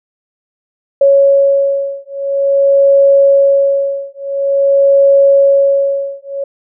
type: beating tone pair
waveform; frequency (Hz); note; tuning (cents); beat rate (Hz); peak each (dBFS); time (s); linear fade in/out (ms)
sine; 554.4 / 554.88; C#5 / C#5; 0 / +2; 0.48; -10; 1.01-6.44; 5
effects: none